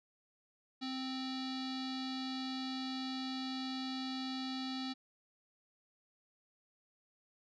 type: tone with low-pass filter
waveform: square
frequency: 261.6 Hz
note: C4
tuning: in tune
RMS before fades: -40 dBFS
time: 0.81-4.94 s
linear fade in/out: 20 ms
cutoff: 4200 Hz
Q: 8.4
effects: none